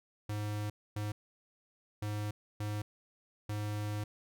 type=tone bursts at uneven times; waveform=square; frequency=104.8 Hz; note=G#2; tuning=16 cents sharp; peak=-35 dBFS; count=5; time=0.29-0.7 / 0.96-1.12 / 2.02-2.31 / 2.6-2.82 / 3.49-4.04 s; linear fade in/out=5 ms; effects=none